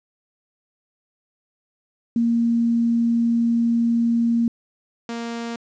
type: tone pair in turn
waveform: sine / sawtooth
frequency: 233.1 / 233.1 Hz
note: A#3 / A#3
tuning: 0 / 0 cents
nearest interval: unison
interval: 0 cents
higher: neither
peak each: -16 / -23 dBFS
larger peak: first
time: 2.16-4.48 / 5.09-5.56 s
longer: first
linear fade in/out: 2 ms
effects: resampled to 16000 Hz + 9-bit